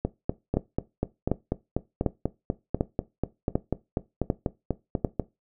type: two click trains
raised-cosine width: 2 ms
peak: -11 / -9 dBFS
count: 22 / 7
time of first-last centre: 0.05-5.197 / 0.57-5.048 s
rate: 4.08 / 1.34 Hz
effects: noise-tail reverb RT60 0.2 s tail -17 dB re dry